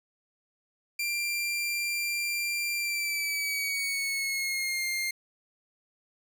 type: tone with pitch glide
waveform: sawtooth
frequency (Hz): 2373 to 2114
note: D7 to C7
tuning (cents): +17 to +17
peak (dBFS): -25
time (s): 0.99-5.11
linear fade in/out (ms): 5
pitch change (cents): -200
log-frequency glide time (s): 2.75-4.86
effects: none